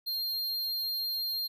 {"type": "tone", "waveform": "square", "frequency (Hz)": 4202, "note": "C8", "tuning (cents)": 7, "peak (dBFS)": -31, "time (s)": [0.06, 1.48], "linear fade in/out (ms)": 20, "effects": []}